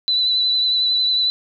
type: tone with vibrato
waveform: sine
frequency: 3988 Hz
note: B7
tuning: 16 cents sharp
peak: -15 dBFS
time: 0.08-1.3 s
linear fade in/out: 0 ms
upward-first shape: triangle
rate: 11 Hz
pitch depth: 31 cents each way
effects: none